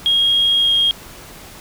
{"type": "tone with pitch glide", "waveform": "sine", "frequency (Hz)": [3267, 3248], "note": ["G#7", "G#7"], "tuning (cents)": [-29, -39], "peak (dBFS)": -11, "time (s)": [0.06, 0.91], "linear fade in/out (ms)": 0, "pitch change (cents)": -10, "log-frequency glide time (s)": [0.58, 0.72], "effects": ["tanh soft clip ceiling -7 dBFS", "pink hiss -38 dBFS RMS until 1.6 s"]}